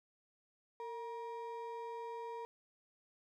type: ring-modulated tone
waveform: triangle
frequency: 705 Hz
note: F5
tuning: 16 cents sharp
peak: -37 dBFS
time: 0.8-2.45 s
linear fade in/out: 0 ms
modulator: 247 Hz
effects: none